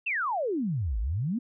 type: exponential two-way sweep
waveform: sine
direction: down then up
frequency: 2800 to 49 to 257.3 Hz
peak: -26 dBFS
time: 0.06-1.39 s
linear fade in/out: 10 ms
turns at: 0.99 s
effects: none